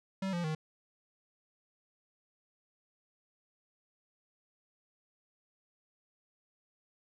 square tone with pitch steps, 192.3 / 173.31 / 156.2 Hz, G3 / F3 / D#3, -33 / -13 / +7 cents, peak -33 dBFS, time 0.22-0.55 s, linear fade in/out 5 ms, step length 110 ms, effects low-pass 6000 Hz 12 dB/octave

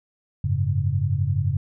sine chord, F# suspended second, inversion none, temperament just, 92.5 / 104.06 / 138.75 Hz, F#2 / G#2 / C#3, 0 / +4 / +2 cents, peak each -24 dBFS, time 0.44-1.57 s, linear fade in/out 5 ms, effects none

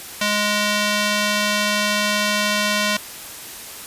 square tone with band-pass filter, 208.2 Hz, G#3, 5 cents sharp, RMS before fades -20 dBFS, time 0.21-2.97 s, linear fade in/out 5 ms, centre 3500 Hz, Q 0.62, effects white hiss -35 dBFS RMS until 3.86 s + resampled to 32000 Hz

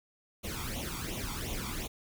pink noise with flanger, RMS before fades -37 dBFS, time 0.43-1.88 s, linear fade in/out 20 ms, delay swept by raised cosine 0.3 to 0.9 ms, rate 2.8 Hz, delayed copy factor +0.75, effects none

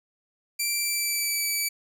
10% pulse tone with pitch glide, 2349 to 2302 Hz, D7 to D7, 0 to -35 cents, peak -16 dBFS, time 0.59-1.69 s, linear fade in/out 10 ms, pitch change -35 cents, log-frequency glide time 0.77-1.43 s, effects none

